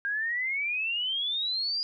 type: exponential sweep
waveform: sine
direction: up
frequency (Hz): 1600 to 4906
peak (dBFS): -27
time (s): 0.05-1.83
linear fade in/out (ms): 0
effects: none